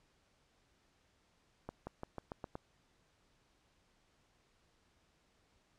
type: accelerating click train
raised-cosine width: 1 ms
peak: -28 dBFS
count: 7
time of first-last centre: 1.69-2.554 s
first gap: 180 ms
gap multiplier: 0.91
effects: pink hiss -73 dBFS RMS until 5.78 s + low-pass 7000 Hz 12 dB/octave